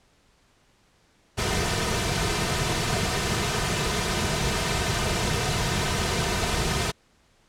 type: noise with comb filter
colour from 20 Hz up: pink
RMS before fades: -25 dBFS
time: 1.37-6.92 s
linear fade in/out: 20 ms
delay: 3.6 ms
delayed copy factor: -0.6
effects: pink hiss -62 dBFS RMS until 7.48 s + low-pass 8000 Hz 12 dB/octave